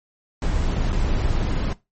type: noise with dropouts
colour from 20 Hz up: brown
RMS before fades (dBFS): -21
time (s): 0.42-1.73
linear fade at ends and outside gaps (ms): 2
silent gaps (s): 0.923-0.927
effects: noise-tail reverb RT60 0.2 s tail -18 dB re dry + MP3 32 kbps